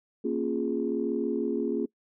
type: chord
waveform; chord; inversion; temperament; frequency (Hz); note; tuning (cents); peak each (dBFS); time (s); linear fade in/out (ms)
sine; Bb minor seventh; none; equal with one note detuned; 233.1 / 274.2 / 349.2 / 415.3; Bb3 / Db4 / F4 / Ab4; 0 / -19 / 0 / 0; -31; 0.24-1.86; 10
effects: noise-tail reverb RT60 0.1 s tail -22 dB re dry + tanh soft clip ceiling -15 dBFS